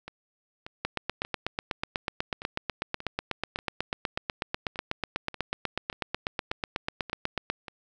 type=two click trains; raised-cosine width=0.3 ms; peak=-12 / -23 dBFS; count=55 / 14; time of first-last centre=0.85-7.5 / 0.08-7.682 s; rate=8.12 / 1.71 Hz; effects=none